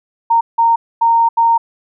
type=tone bursts at uneven times; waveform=sine; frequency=923 Hz; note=A#5; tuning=17 cents flat; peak=-8 dBFS; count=4; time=0.3-0.41 / 0.58-0.76 / 1.01-1.29 / 1.37-1.58 s; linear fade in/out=10 ms; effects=none